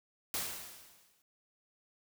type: noise with exponential decay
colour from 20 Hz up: white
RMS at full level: -34 dBFS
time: 0.34-1.22 s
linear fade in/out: 1 ms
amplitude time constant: 190 ms
effects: none